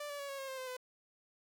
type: tone with pitch steps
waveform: sawtooth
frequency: 587.3 / 574.9 / 562.7 / 550.8 / 539.2 / 527.8 / 516.6 / 505.7 Hz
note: D5 / D5 / C#5 / C#5 / C#5 / C5 / C5 / B4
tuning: 0 / -37 / +26 / -11 / -48 / +15 / -22 / +41 cents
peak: -37 dBFS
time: 0-0.768 s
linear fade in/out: 5 ms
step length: 96 ms
effects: none